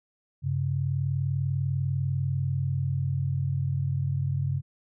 sine tone pair together, 97.02 / 137.2 Hz, G2 / C#3, -17 / -17 cents, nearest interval tritone, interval 600 cents, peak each -29 / -26 dBFS, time 0.42-4.62 s, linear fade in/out 50 ms, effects none

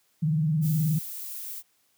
sine tone with vibrato, 155.6 Hz, D#3, in tune, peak -21 dBFS, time 0.22-0.99 s, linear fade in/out 10 ms, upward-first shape sine, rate 19 Hz, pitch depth 120 cents each way
violet noise, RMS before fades -37 dBFS, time 0.61-1.63 s, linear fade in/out 50 ms
effects white hiss -68 dBFS RMS until 1.97 s + high-pass 80 Hz 12 dB/octave

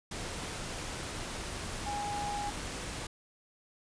sine tone in noise, 822 Hz, G#5, 18 cents flat, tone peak -34 dBFS, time 1.86-2.5 s, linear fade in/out 5 ms, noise pink, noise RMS -39 dBFS, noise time 0.11-3.07 s, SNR +2 dB, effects resampled to 22050 Hz

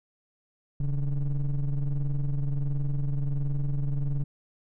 triangle ring-modulated tone, 74.9 Hz, D2, 35 cents sharp, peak -19 dBFS, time 0.8-4.24 s, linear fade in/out 5 ms, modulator 64.2 Hz, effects none

